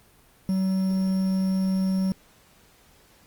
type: tone with quantisation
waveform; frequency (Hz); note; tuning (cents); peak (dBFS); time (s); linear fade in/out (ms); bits
triangle; 189.6; F#3; +43; -19; 0.49-2.12; 0; 7
effects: pink hiss -57 dBFS RMS until 3.26 s + Opus 32 kbps